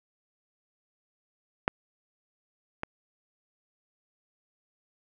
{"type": "clicks", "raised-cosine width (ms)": 0.5, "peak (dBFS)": [-8, -16], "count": 2, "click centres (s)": [1.679, 2.834], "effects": []}